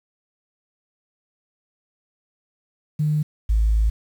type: tone pair in turn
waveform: sine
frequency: 151.6 / 54.07 Hz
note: D#3 / A1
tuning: -45 / -30 cents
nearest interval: octave + tritone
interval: 1785 cents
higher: first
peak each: -17 / -14 dBFS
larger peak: second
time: 2.99-3.23 / 3.49-3.9 s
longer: second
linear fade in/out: 10 ms
effects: tanh soft clip ceiling -11 dBFS + 8-bit